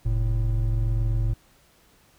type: tone pair together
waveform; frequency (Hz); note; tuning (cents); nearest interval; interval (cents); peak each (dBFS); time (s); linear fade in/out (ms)
triangle; 44.21 / 111.4; F1 / A2; +22 / +22; octave + major third; 1600; -21 / -22; 0.05-1.34; 10
effects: pink hiss -59 dBFS RMS until 2.18 s